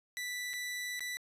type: tone with dropouts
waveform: sawtooth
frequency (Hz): 1975.5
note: B6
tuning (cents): 0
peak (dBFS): -33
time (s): 0.17-1.17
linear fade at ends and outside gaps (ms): 0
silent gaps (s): 0.533-0.537 / 0.994-1.006
effects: resampled to 32000 Hz